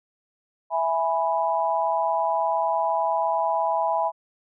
sine chord, E major, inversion none, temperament equal, 659.3 / 830.6 / 987.8 Hz, E5 / G#5 / B5, 0 / 0 / 0 cents, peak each -25 dBFS, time 0.7-4.12 s, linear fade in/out 50 ms, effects none

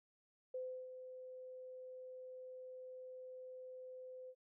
sine tone with ADSR envelope, 511 Hz, C5, 41 cents flat, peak -40 dBFS, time 0.54-4.35 s, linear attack 6 ms, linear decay 330 ms, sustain -9 dB, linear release 58 ms, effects none

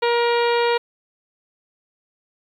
harmonic tone, 473.6 Hz, A#4, 27 cents sharp, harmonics 1 / 2 / 3 / 4 / 5 / 6 / 7 / 8 / 9, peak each -18 / -22 / -29 / -30 / -30 / -33 / -36 / -35 / -35 dBFS, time 0.02-0.78 s, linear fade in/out 10 ms, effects 9-bit

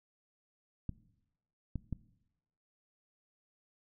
clicks, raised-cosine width 5 ms, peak -24 dBFS, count 3, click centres 0.893 / 1.757 / 1.927 s, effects noise-tail reverb RT60 0.9 s tail -19 dB re dry

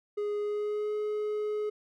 triangle tone with pitch glide, 414.7 to 422.4 Hz, G#4 to G#4, -3 to +29 cents, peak -27 dBFS, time 0.17-1.7 s, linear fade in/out 10 ms, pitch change +32 cents, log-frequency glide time 0.39-0.94 s, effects none

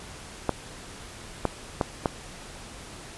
clicks, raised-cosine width 1 ms, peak -8 dBFS, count 4, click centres 0.493 / 1.453 / 1.812 / 2.058 s, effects pink hiss -43 dBFS RMS until 3.17 s + resampled to 24000 Hz

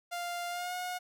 sawtooth tone with pitch glide, 698.5 to 723.1 Hz, F5 to F#5, 0 to -40 cents, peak -31 dBFS, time 0.11-0.99 s, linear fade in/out 20 ms, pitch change +60 cents, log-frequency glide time 0.49-0.74 s, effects none

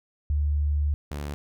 sine / sawtooth tone pair in turn, 73.42 / 72.74 Hz, D2 / D2, 0 / -16 cents, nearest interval unison, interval 16 cents, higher first, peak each -21 / -27 dBFS, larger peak first, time 0.3-0.94 / 1.11-1.34 s, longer first, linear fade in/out 0 ms, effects none

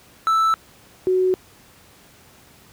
triangle / sine tone pair in turn, 1318.5 / 370.8 Hz, E6 / F#4, 0 / +4 cents, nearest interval octave + minor seventh, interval 2196 cents, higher first, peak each -13 / -15 dBFS, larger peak first, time 0.27-0.54 / 1.07-1.34 s, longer neither, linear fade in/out 0 ms, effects pink hiss -50 dBFS RMS until 2.72 s + high-pass 60 Hz 12 dB/octave

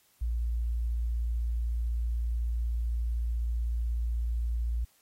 sine tone, 58 Hz, A#1, 8 cents flat, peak -27 dBFS, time 0.21-4.85 s, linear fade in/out 10 ms, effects white hiss -66 dBFS RMS until 5.01 s + AAC 48 kbps

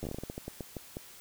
slowing click train, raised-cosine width 2 ms, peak -24 dBFS, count 15, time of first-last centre 0.03-0.969 s, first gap 10 ms, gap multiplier 1.26, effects white hiss -52 dBFS RMS until 1.2 s

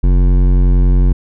triangle tone with hard clipping, 45.48 Hz, F#1, 29 cents flat, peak -9 dBFS, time 0.03-1.13 s, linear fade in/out 10 ms, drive 17 dB, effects none

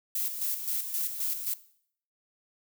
violet noise with tremolo, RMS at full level -30 dBFS, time 0.15-1.54 s, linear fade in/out 5 ms, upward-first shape square, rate 3.8 Hz, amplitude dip 55%, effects noise-tail reverb RT60 0.6 s tail -17 dB re dry

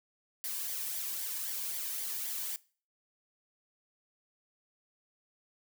blue noise with flanger, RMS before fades -37 dBFS, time 0.44-2.56 s, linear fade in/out 0 ms, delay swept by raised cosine 0.74 to 1.54 ms, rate 3.8 Hz, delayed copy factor -0.55, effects noise-tail reverb RT60 0.4 s tail -21 dB re dry

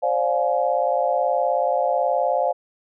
sine chord, D half-diminished seventh, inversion third, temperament just, 528.6 / 587.3 / 704.8 / 845.8 Hz, C5 / D5 / F5 / Ab5, +18 / 0 / +16 / +31 cents, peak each -23 / -24 / -22 / -26 dBFS, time 0.02-2.53 s, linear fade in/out 20 ms, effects none

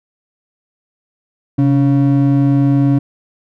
triangle ring-modulated tone, 207.7 Hz, G#3, in tune, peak -4 dBFS, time 1.58-2.99 s, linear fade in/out 10 ms, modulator 74.3 Hz, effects none

